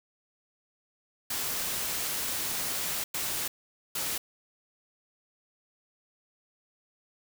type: noise bursts at uneven times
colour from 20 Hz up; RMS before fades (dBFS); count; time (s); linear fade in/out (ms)
white; -32; 3; 1.3-3.04 / 3.14-3.48 / 3.95-4.18; 5
effects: none